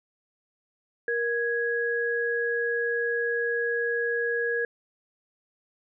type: tone pair together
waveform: sine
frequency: 470.5 / 1661.2 Hz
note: A#4 / G#6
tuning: +16 / 0 cents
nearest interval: octave + minor seventh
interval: 2184 cents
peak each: -27 dBFS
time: 1.08-4.65 s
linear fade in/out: 2 ms
effects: none